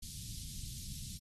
pink band-stop noise, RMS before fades -45 dBFS, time 0.02-1.18 s, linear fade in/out 10 ms, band 180 to 3800 Hz, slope 24 dB/octave, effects AAC 32 kbps

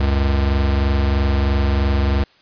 square tone pair together, 69.3 / 92.36 Hz, C#2 / F#2, 0 / -3 cents, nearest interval perfect fourth, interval 497 cents, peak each -16 / -23 dBFS, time 0-2.24 s, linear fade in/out 5 ms, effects white hiss -53 dBFS RMS until 2.41 s + resampled to 11025 Hz

